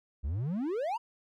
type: exponential sweep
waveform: triangle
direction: up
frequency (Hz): 61.74 to 987.8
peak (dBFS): -28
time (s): 0.23-0.98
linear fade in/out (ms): 20
effects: none